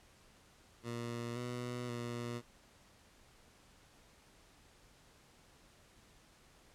15% pulse tone with pitch steps, 118.4 / 122.7 / 119.5 Hz, A#2 / B2 / A#2, +27 / -11 / +43 cents, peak -33 dBFS, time 0.83-2.42 s, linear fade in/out 50 ms, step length 530 ms, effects pink hiss -64 dBFS RMS until 6.74 s + low-pass 10000 Hz 12 dB/octave

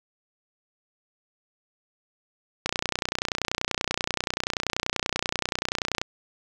click train, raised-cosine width 0.2 ms, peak -7 dBFS, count 103, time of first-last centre 2.66-6.015 s, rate 30.4 Hz, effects none

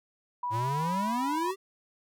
sine tone, 980 Hz, B5, 14 cents flat, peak -29 dBFS, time 0.43-1.51 s, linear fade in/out 5 ms
square exponential sweep, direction up, 107 to 398.1 Hz, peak -31 dBFS, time 0.5-1.56 s, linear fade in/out 50 ms
effects none

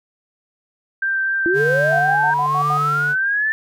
sine tone with vibrato, 1569 Hz, G6, 1 cent sharp, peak -17 dBFS, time 1.02-2.34 s, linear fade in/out 5 ms, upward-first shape sine, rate 3.9 Hz, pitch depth 10 cents each way
sine linear sweep, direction up, 329.6 to 1778 Hz, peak -16 dBFS, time 1.46-3.52 s, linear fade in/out 0 ms
square tone with tremolo, 146.83 Hz, D3, in tune, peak -24 dBFS, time 1.53-3.16 s, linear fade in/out 50 ms, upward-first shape sine, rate 1 Hz, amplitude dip 55%
sine tone bursts, 740 Hz, F#5, in tune, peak -22 dBFS, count 6, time 1.92-2.775 s, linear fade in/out 2 ms, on 75 ms, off 81 ms
effects none

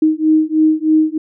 sine beating tone pair, 311.1 / 314.3 Hz, D#4 / D#4, 0 / +18 cents, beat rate 3.2 Hz, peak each -13 dBFS, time 0.02-1.18 s, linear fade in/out 5 ms, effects none

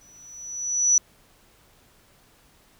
sine tone with exponential growth, 5920 Hz, F#8, in tune, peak -13 dBFS, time 0.01-0.98 s, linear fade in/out 2 ms, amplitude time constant 210 ms, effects pink hiss -58 dBFS RMS until 2.79 s

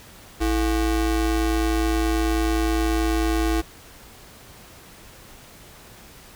square ring-modulated tone, 191.7 Hz, G3, 38 cents flat, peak -17 dBFS, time 0.4-3.62 s, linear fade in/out 20 ms, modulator 137 Hz, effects pink hiss -46 dBFS RMS until 6.35 s

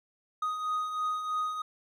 triangle beating tone pair, 1244.5 / 1247.6 Hz, D#6 / D#6, 0 / +4 cents, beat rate 3.1 Hz, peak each -37 / -28 dBFS, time 0.42-1.62 s, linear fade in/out 5 ms, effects none

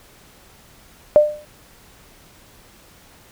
sine tone with exponential decay, 599 Hz, D5, 34 cents sharp, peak -4 dBFS, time 1.16-1.45 s, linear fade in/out 0 ms, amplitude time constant 62 ms, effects pink hiss -49 dBFS RMS until 3.31 s

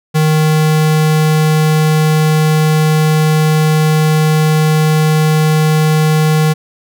square tone, 155.3 Hz, D#3, 3 cents flat, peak -9 dBFS, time 0.14-6.54 s, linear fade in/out 20 ms, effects none

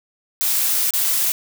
blue noise with dropouts, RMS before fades -19 dBFS, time 0.41-1.32 s, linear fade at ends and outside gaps 0 ms, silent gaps 0.906-0.937 s, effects none

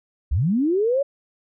sine linear sweep, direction up, 53.4 to 574 Hz, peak -17 dBFS, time 0.31-1.03 s, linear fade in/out 10 ms, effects none

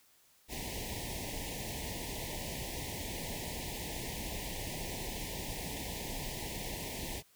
pink band-stop noise, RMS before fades -40 dBFS, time 0.48-7.23 s, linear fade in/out 50 ms, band 980 to 1800 Hz, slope 96 dB/octave, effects white hiss -66 dBFS RMS until 7.35 s

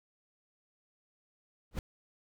brown noise with exponential growth, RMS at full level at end -28 dBFS, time 1.71-1.79 s, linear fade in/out 2 ms, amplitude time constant 16 ms, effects none

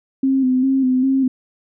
sine tone with vibrato, 261.6 Hz, C4, in tune, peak -13 dBFS, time 0.23-1.28 s, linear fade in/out 5 ms, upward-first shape square, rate 2.5 Hz, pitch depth 39 cents each way, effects none

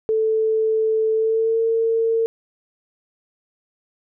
sine tone with pitch glide, 440 to 453.4 Hz, A4 to A#4, 0 to -48 cents, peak -16 dBFS, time 0.09-2.26 s, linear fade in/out 0 ms, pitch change +52 cents, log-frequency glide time 1.13-1.6 s, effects none

